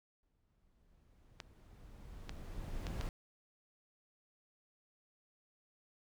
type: noise with exponential growth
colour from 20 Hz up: brown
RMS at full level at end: -38 dBFS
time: 0.23-3.09 s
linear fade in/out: 1 ms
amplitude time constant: 620 ms
type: clicks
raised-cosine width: 0.2 ms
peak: -26 dBFS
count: 4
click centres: 1.402 / 2.294 / 2.868 / 3.011 s
effects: none